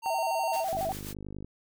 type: tone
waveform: square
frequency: 916 Hz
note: A#5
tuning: 31 cents flat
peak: -31 dBFS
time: 0.02-0.65 s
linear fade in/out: 50 ms
type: tone with vibrato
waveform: sine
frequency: 710 Hz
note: F5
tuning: 28 cents sharp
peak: -28 dBFS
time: 0.06-0.92 s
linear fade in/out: 0 ms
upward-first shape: square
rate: 12 Hz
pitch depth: 140 cents each way
type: noise with tremolo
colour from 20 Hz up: white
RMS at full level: -41 dBFS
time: 0.52-1.14 s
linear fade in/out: 20 ms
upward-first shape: triangle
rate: 7.5 Hz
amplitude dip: 65%
type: click train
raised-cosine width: 3 ms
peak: -28 dBFS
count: 37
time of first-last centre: 0.73-1.446 s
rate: 50.3 Hz
effects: none